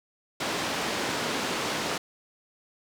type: band-pass noise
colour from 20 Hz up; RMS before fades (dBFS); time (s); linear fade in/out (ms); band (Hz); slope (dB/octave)
pink; -30; 0.4-1.98; 5; 230 to 6000; 12
effects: none